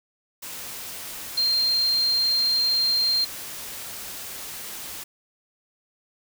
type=tone in noise; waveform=sine; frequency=4186 Hz; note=C8; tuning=in tune; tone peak=-19 dBFS; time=1.37-3.25 s; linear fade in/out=10 ms; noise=white; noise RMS=-36 dBFS; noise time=0.42-5.04 s; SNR=+14 dB; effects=none